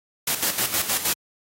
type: noise with tremolo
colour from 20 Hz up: white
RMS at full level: -22 dBFS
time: 0.27-1.14 s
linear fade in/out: 5 ms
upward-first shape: square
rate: 6.4 Hz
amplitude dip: 65%
effects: high-pass 80 Hz 12 dB/octave + AAC 48 kbps